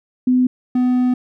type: tone pair in turn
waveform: sine / triangle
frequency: 252.4 / 250.4 Hz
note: B3 / B3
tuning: +38 / +24 cents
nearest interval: unison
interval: 14 cents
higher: first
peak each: -11 dBFS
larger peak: neither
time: 0.27-0.47 / 0.75-1.14 s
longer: second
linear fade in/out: 5 ms
effects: none